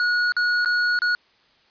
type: tone with dropouts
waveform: square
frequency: 1454 Hz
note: F#6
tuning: 31 cents flat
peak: -19 dBFS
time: 0-1.15 s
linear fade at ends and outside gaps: 1 ms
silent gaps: 0.321-0.366 / 0.648-0.658 / 0.99-1.019 s
effects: white hiss -59 dBFS RMS until 1.7 s + resampled to 11025 Hz